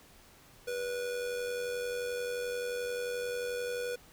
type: tone with amplitude modulation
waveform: square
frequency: 488 Hz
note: B4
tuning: 21 cents flat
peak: -32 dBFS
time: 0.67-3.96 s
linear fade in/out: 10 ms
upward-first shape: sine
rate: 91.4 Hz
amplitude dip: 45%
effects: pink hiss -58 dBFS RMS until 4.12 s